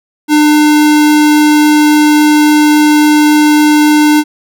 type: tone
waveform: square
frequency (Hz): 300.6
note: D4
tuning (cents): +40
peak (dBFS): -5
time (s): 0.28-4.24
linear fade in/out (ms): 50
effects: none